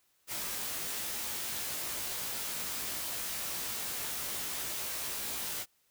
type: noise with comb filter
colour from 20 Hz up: white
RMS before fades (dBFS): -37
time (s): 0.27-5.66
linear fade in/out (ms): 50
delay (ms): 18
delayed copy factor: +0.75
effects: white hiss -72 dBFS RMS until 5.9 s